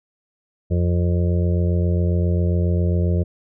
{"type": "harmonic tone", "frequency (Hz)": 87.4, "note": "F2", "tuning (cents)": 2, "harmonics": [1, 2, 4, 5, 6, 7], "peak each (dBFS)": [-17, -23, -29, -31, -33, -34], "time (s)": [0.7, 3.24], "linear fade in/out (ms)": 20, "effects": []}